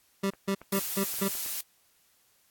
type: tone bursts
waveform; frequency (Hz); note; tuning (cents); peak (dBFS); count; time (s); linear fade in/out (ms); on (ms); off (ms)
25% pulse; 196; G3; 0; -22; 5; 0.23-1.285; 10; 75; 170
type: clicks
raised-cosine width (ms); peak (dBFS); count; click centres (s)
0.5; -31; 8; 0.336 / 0.616 / 0.789 / 1.141 / 1.188 / 1.259 / 1.352 / 1.462
type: noise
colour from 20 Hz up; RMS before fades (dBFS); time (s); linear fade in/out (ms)
blue; -33; 0.72-1.61; 5
effects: white hiss -66 dBFS RMS until 2.5 s + AAC 64 kbps